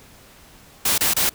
white noise bursts, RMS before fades -19 dBFS, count 3, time 0.85-1.294 s, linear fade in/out 5 ms, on 130 ms, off 27 ms, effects pink hiss -48 dBFS RMS until 1.34 s

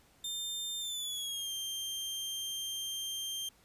sawtooth tone with pitch glide, 3600 to 3170 Hz, A7 to G7, +39 to +19 cents, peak -33 dBFS, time 0.24-3.49 s, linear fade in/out 5 ms, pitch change -220 cents, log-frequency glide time 0.81-1.52 s, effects pink hiss -65 dBFS RMS until 3.64 s + resampled to 32000 Hz

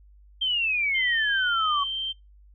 sine exponential sweep, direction down, 3187 to 1108.7 Hz, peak -22 dBFS, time 0.41-1.84 s, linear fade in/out 10 ms
sine tone with pitch glide, 3092 to 3135 Hz, G7 to G7, -24 to -1 cents, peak -27 dBFS, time 0.94-2.13 s, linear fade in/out 20 ms, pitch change +23 cents, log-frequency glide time 1.56-1.96 s
effects noise-tail reverb RT60 0.2 s tail -24 dB re dry + added 50 Hz sine -50 dBFS peak until 2.54 s

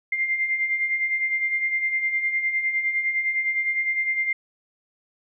sine beating tone pair, 2093 / 2102.8 Hz, C7 / C7, 0 / +8 cents, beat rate 9.8 Hz, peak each -30 / -22 dBFS, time 0.12-4.33 s, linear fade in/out 5 ms, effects none

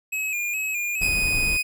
square tone with vibrato, 2489 Hz, D#7, in tune, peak -25 dBFS, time 0.12-1.08 s, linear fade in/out 10 ms, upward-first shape square, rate 2.4 Hz, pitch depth 51 cents each way
brown noise, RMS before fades -29 dBFS, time 1.01-1.57 s, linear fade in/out 5 ms
40% pulse tone, 2494 Hz, D#7, 3 cents sharp, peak -20 dBFS, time 1.01-1.63 s, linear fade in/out 20 ms
effects none

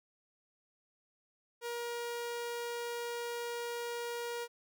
sawtooth tone, 474.5 Hz, A#4, 31 cents sharp, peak -33 dBFS, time 1.61-4.48 s, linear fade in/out 50 ms, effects none

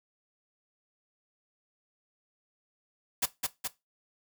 white noise with echo, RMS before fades -27 dBFS, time 3.22-3.26 s, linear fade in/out 10 ms, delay 210 ms, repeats 2, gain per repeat -3 dB, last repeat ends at 3.68 s, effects noise-tail reverb RT60 0.2 s tail -17 dB re dry

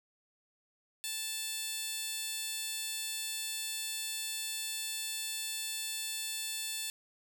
15% pulse tone with high-pass filter, 880 Hz, A5, in tune, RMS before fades -38 dBFS, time 1.04-6.9 s, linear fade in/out 0 ms, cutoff 4800 Hz, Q 1.1, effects none

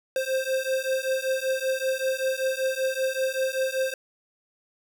square beating tone pair, 523.3 / 528.5 Hz, C5 / C5, 0 / +17 cents, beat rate 5.2 Hz, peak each -28 dBFS, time 0.16-3.94 s, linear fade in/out 2 ms, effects none

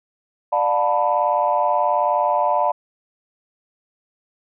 sine chord, B half-diminished seventh, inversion first, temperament just, 592.7 / 711.2 / 889 / 987.8 Hz, D5 / F5 / A5 / B5, +16 / +31 / +18 / 0 cents, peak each -21 dBFS, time 0.52-2.72 s, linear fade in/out 10 ms, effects tanh soft clip ceiling -6 dBFS

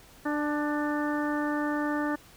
harmonic tone with a mistuned harmonic, 296.5 Hz, D4, 17 cents sharp, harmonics 1 / 2 / 3 / 4 / 5 / 6, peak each -28 / -35 / -36 / -37 / -39 / -37 dBFS, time 0.25-2.16 s, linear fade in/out 10 ms, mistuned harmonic 3, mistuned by -20 cents, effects pink hiss -54 dBFS RMS until 2.36 s

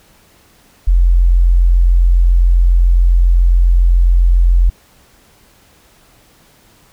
sine tone, 43.65 Hz, F1, in tune, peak -6 dBFS, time 0.87-4.7 s, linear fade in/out 10 ms, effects pink hiss -49 dBFS RMS until 6.92 s

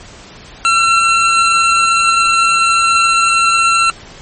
25% pulse tone, 1352 Hz, E6, 43 cents sharp, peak -5 dBFS, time 0.65-3.9 s, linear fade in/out 0 ms, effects pink hiss -36 dBFS RMS until 4.21 s + MP3 32 kbps

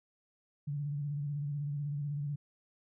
sine tone with vibrato, 144.8 Hz, D3, 24 cents flat, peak -33 dBFS, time 0.67-2.36 s, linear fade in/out 10 ms, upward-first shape square, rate 16 Hz, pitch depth 42 cents each way, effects none

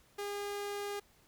sawtooth tone, 406.8 Hz, G#4, 36 cents flat, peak -33 dBFS, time 0.18-1 s, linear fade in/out 10 ms, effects pink hiss -66 dBFS RMS until 1.27 s

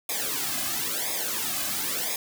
white noise with flanger, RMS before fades -29 dBFS, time 0.09-2.16 s, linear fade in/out 2 ms, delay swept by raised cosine 0.68 to 2.18 ms, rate 0.98 Hz, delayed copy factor -0.95, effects none

